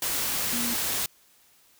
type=tone in noise; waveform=sine; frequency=238 Hz; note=A#3; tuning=36 cents sharp; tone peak=-31 dBFS; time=0.53-0.74 s; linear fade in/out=2 ms; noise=white; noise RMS=-28 dBFS; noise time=0.02-1.06 s; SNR=-6 dB; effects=white hiss -60 dBFS RMS until 1.79 s